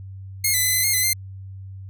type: tone with pitch steps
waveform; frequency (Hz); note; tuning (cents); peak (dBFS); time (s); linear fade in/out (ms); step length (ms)
5% pulse; 2147 / 2006 / 2019 / 2031 / 2133 / 2023 / 2093; C7 / B6 / B6 / B6 / C7 / B6 / C7; +44 / +26 / +38 / +48 / +33 / +41 / 0; -8; 0.44-1.133; 5; 99
effects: added 96 Hz sine -34 dBFS peak until 1.89 s